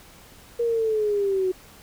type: linear sweep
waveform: sine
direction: down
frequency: 475.1 to 366.7 Hz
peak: -20 dBFS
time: 0.59-1.52 s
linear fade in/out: 10 ms
effects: pink hiss -49 dBFS RMS until 1.82 s